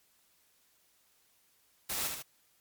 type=noise with echo; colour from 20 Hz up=white; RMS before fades=-35 dBFS; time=1.89-2.08 s; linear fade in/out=10 ms; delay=73 ms; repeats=2; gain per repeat=-4 dB; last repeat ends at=2.226 s; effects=white hiss -69 dBFS RMS until 2.6 s + MP3 96 kbps